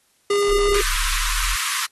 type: tone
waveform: square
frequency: 405.8 Hz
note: G#4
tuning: 40 cents flat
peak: -17 dBFS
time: 0.3-0.81 s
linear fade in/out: 5 ms
type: exponential sweep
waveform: sine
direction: up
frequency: 30.11 to 40.83 Hz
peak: -23 dBFS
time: 0.48-1.56 s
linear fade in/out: 20 ms
type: high-pass noise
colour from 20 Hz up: pink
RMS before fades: -24 dBFS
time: 0.74-1.86 s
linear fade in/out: 5 ms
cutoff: 1000 Hz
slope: 96 dB/octave
effects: white hiss -62 dBFS RMS until 1.91 s + AAC 32 kbps